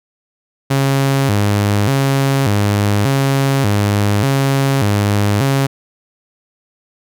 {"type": "tone with vibrato", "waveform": "sawtooth", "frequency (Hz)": 118.4, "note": "A#2", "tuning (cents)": 27, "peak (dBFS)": -8, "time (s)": [0.7, 5.67], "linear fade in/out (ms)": 10, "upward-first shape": "square", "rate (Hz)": 0.85, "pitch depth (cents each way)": 250, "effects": []}